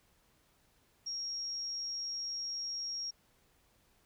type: tone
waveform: sine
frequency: 5588 Hz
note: F8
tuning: in tune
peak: -36 dBFS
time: 1.06-3.11 s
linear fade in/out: 10 ms
effects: pink hiss -70 dBFS RMS until 4.05 s